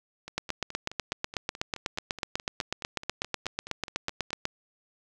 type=two click trains; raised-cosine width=0.2 ms; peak=-11 / -23 dBFS; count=34 / 20; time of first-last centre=0.38-4.454 / 0.28-4.305 s; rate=8.1 / 4.72 Hz; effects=none